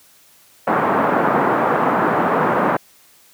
white band-pass noise, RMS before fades -17 dBFS, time 0.67-2.77 s, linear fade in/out 5 ms, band 150 to 1300 Hz, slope 24 dB/octave, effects white hiss -51 dBFS RMS until 3.33 s + high-pass 60 Hz 12 dB/octave

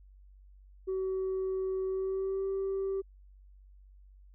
sine tone with pitch glide, 378.7 to 388 Hz, F#4 to G4, +40 to -18 cents, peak -28 dBFS, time 0.87-3.02 s, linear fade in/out 20 ms, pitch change +42 cents, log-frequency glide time 1.86-2.46 s, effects tanh soft clip ceiling -28 dBFS + added 48 Hz sine -53 dBFS peak until 4.34 s

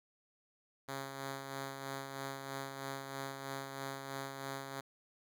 5% pulse tone with tremolo, 136.5 Hz, C#3, 26 cents flat, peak -28 dBFS, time 0.88-4.81 s, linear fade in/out 10 ms, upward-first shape sine, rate 3.1 Hz, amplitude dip 45%, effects none

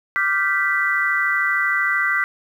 sine chord, G dominant seventh, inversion second, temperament equal with one note detuned, 1174.7 / 1396.9 / 1550 / 1975.5 Hz, D6 / F6 / G6 / B6, 0 / 0 / -20 / 0 cents, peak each -25 / -25 / -22 / -20 dBFS, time 0.16-2.24 s, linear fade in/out 0 ms, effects 8-bit

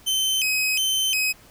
sawtooth tone with vibrato, 2794 Hz, F7, in tune, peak -17 dBFS, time 0.06-1.33 s, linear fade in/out 20 ms, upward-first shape square, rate 1.4 Hz, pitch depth 170 cents each way, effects pink hiss -51 dBFS RMS until 1.5 s

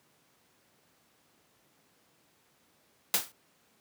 white noise with exponential decay, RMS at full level -22 dBFS, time 3.14-3.32 s, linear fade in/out 1 ms, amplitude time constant 39 ms, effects pink hiss -67 dBFS RMS until 3.8 s + high-pass 150 Hz 12 dB/octave

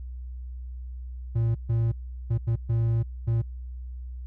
triangle tone bursts at uneven times, 114.9 Hz, A#2, 25 cents flat, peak -19 dBFS, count 6, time 1.35-1.55 / 1.69-1.92 / 2.3-2.38 / 2.47-2.56 / 2.69-3.03 / 3.27-3.42 s, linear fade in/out 10 ms, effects added 62 Hz sine -34 dBFS peak until 4.26 s

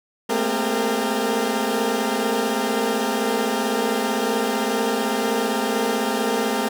20% pulse tone cluster, 214.7 / 230.4 / 259.4 / 400.5 / 458.8 Hz, A3 / A#3 / C4 / G4 / A#4, -42 / -20 / -15 / +37 / -28 cents, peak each -22 dBFS, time 0.29-6.69 s, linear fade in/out 10 ms, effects none

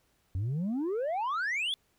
sine exponential sweep, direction up, 87.31 to 3520 Hz, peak -26 dBFS, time 0.35-1.74 s, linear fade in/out 0 ms, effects tanh soft clip ceiling -28 dBFS + pink hiss -71 dBFS RMS until 1.98 s

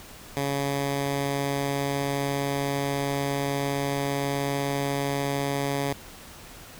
10% pulse tone, 140.1 Hz, C#3, 19 cents sharp, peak -17 dBFS, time 0.37-5.93 s, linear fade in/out 0 ms, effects pink hiss -45 dBFS RMS until 6.79 s

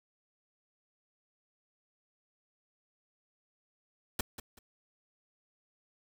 pink noise with echo, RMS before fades -31 dBFS, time 4.19-4.21 s, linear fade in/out 5 ms, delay 190 ms, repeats 2, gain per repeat -12 dB, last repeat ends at 4.59 s, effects none

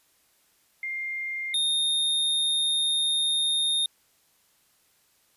sine / square tone pair in turn, 2111 / 3675 Hz, C7 / A#7, +15 / -25 cents, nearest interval minor seventh, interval 960 cents, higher second, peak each -29 / -23 dBFS, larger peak second, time 0.83-1.54 / 1.54-3.86 s, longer second, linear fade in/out 2 ms, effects white hiss -65 dBFS RMS until 5.36 s + resampled to 32000 Hz

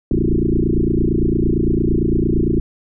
sine tone with frequency modulation, 185 Hz, F#3, in tune, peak -13 dBFS, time 0.11-2.6 s, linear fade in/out 2 ms, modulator 28.8 Hz, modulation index 6.6, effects none

